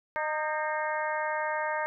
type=harmonic tone with a mistuned harmonic; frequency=306.5 Hz; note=D#4; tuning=26 cents flat; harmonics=2 / 3 / 4 / 5 / 6 / 7; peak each=-33 / -32 / -38 / -36 / -37 / -41 dBFS; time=0.16-1.86 s; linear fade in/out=0 ms; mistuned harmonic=5; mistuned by=+55 cents; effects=none